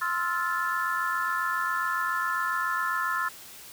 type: chord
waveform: sine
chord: F major seventh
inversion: second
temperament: just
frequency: 1047.7 / 1309.6 / 1396.9 / 1746.1 Hz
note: C6 / E6 / F6 / A6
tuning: +2 / -12 / 0 / -14 cents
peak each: -31 dBFS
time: 0.01-3.29 s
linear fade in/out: 10 ms
effects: white hiss -46 dBFS RMS until 3.72 s